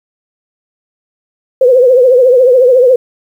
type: tone with vibrato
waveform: sine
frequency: 505 Hz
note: B4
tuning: 39 cents sharp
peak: -3 dBFS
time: 1.61-2.96 s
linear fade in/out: 5 ms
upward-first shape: triangle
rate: 14 Hz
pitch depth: 110 cents each way
effects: 7-bit